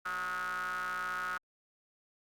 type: ring-modulated tone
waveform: square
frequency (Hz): 88.6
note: F2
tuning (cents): +25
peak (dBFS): -32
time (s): 0.05-1.38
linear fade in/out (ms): 10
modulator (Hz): 1360
effects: Opus 48 kbps